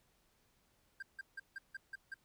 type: tone bursts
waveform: triangle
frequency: 1587 Hz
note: G6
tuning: 21 cents sharp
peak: -40 dBFS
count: 7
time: 1-2.142 s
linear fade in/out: 5 ms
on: 26 ms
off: 160 ms
effects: pink hiss -74 dBFS RMS until 2.24 s